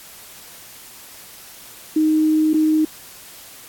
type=tone with dropouts; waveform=sine; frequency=311.1 Hz; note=D#4; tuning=in tune; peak=-13 dBFS; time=1.96-2.85 s; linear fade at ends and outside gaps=5 ms; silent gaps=2.534-2.541 s; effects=white hiss -41 dBFS RMS until 3.68 s + AAC 64 kbps